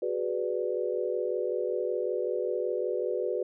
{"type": "chord", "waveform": "sine", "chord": "G# half-diminished seventh", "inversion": "third", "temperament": "equal", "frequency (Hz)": [370, 415.3, 493.9, 587.3], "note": ["F#4", "G#4", "B4", "D5"], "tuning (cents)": [0, 0, 0, 0], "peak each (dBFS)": [-32, -34, -31, -36], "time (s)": [0.02, 3.43], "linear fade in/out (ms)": 5, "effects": []}